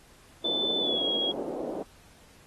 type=tone with pitch glide; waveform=sine; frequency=3520 to 3303 Hz; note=A7 to G#7; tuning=0 to -10 cents; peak=-26 dBFS; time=0.44-1.32 s; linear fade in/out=10 ms; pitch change=-110 cents; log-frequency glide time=0.79-1.03 s
type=band-pass noise; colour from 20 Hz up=white; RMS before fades=-34 dBFS; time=0.44-1.83 s; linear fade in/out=5 ms; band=260 to 560 Hz; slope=24 dB/octave
effects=pink hiss -57 dBFS RMS until 2.46 s + AAC 32 kbps